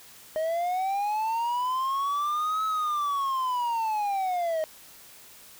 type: linear two-way sweep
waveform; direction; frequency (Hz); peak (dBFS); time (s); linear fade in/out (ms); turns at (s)
triangle; up then down; 620 to 1296 to 620; -23; 0.36-4.64; 0; 2.65
effects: white hiss -50 dBFS RMS until 5.59 s